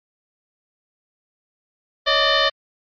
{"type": "tone with frequency modulation", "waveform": "sine", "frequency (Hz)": 1230, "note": "D#6", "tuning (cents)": -20, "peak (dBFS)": -14, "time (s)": [2.06, 2.5], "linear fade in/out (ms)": 20, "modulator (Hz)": 597, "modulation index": 5, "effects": ["MP3 48 kbps"]}